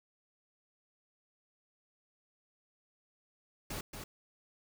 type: noise with echo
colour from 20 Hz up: pink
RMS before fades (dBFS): -40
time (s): 3.7-3.81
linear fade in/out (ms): 5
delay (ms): 230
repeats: 1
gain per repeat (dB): -5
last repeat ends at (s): 4.04
effects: none